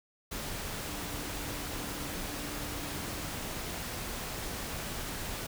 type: tone in noise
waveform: sine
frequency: 293.7 Hz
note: D4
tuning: in tune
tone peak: -46 dBFS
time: 0.88-3.33 s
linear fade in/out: 10 ms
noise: pink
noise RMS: -38 dBFS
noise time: 0.31-5.47 s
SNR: -11 dB
effects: none